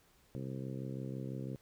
harmonic tone, 66 Hz, C2, 16 cents sharp, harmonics 2 / 3 / 4 / 5 / 6 / 7 / 8, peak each -41 / -45 / -47 / -49 / -51 / -52 / -53 dBFS, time 0.35-1.56 s, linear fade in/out 0 ms, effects pink hiss -68 dBFS RMS until 1.61 s

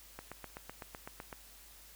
click train, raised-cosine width 0.5 ms, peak -28 dBFS, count 10, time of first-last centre 0.19-1.328 s, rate 7.91 Hz, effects added 50 Hz sine -61 dBFS peak until 1.95 s + white hiss -57 dBFS RMS until 1.95 s

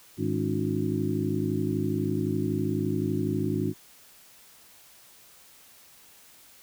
harmonic tone with a mistuned harmonic, 51.91 Hz, G#1, in tune, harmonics 2 / 3 / 4 / 5 / 6 / 7, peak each -32 / -32 / -32 / -32 / -32 / -32 dBFS, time 0.17-3.74 s, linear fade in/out 50 ms, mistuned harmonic 5, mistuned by +120 cents, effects white hiss -54 dBFS RMS until 6.62 s

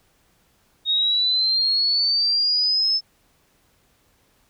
sine exponential sweep, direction up, 3729 to 5274 Hz, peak -17 dBFS, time 0.85-3.01 s, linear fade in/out 50 ms, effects pink hiss -62 dBFS RMS until 4.49 s

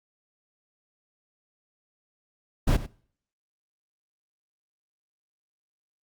brown noise with echo, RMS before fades -20 dBFS, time 2.67-2.77 s, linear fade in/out 10 ms, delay 96 ms, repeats 1, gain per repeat -15 dB, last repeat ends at 2.866 s, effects noise-tail reverb RT60 0.6 s tail -24 dB re dry + Opus 48 kbps

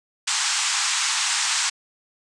white band-pass noise, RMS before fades -23 dBFS, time 0.27-1.7 s, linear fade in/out 10 ms, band 840 to 8300 Hz, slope 48 dB/octave, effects resampled to 24000 Hz

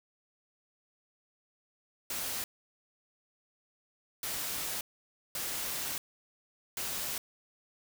white noise bursts at uneven times, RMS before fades -36 dBFS, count 4, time 2.1-2.44 / 4.23-4.81 / 5.35-5.98 / 6.77-7.18 s, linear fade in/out 2 ms, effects none

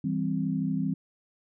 sine chord, C major, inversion first, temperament just, 163.52 / 196.22 / 261.6 Hz, E3 / G3 / C4, -14 / +2 / 0 cents, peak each -30 dBFS, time 0.04-0.94 s, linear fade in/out 5 ms, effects none

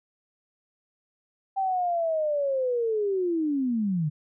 sine linear sweep, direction down, 784 to 143.2 Hz, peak -23 dBFS, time 1.56-4.1 s, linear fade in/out 20 ms, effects none

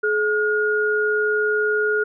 sine tone pair together, 425.3 / 1433 Hz, G#4 / F6, +41 / +44 cents, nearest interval octave + major sixth, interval 2103 cents, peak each -20 dBFS, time 0.03-2.04 s, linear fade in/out 10 ms, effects none

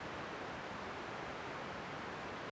white low-pass noise, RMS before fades -45 dBFS, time 0-2.5 s, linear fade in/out 5 ms, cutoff 1400 Hz, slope 12 dB/octave, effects high-pass 80 Hz 12 dB/octave + resampled to 16000 Hz

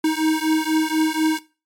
square beating tone pair, 313 / 317.1 Hz, D#4 / D#4, +10 / +33 cents, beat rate 4.1 Hz, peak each -21 dBFS, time 0.04-1.39 s, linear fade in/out 5 ms, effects noise-tail reverb RT60 0.3 s tail -17 dB re dry + MP3 64 kbps

